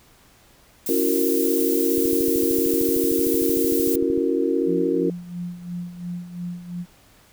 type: noise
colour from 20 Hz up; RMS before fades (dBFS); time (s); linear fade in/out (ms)
violet; -27; 0.86-3.96; 5
type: chord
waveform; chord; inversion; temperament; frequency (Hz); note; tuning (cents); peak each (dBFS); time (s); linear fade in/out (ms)
sine; F# dominant seventh; second; just; 277.5 / 333 / 370 / 462.5; C#4 / E4 / F#4 / A#4; +2 / +18 / 0 / -14; -24; 0.89-5.1; 2
type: click train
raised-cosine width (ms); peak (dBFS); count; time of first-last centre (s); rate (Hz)
3; -22; 30; 1.98-4.177; 13.2
type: tone with tremolo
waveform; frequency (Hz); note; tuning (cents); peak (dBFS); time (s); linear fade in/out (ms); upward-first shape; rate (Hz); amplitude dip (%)
sine; 175.8; F3; +12; -26; 4.65-6.86; 50; sine; 2.9; 70
effects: pink hiss -54 dBFS RMS until 7.32 s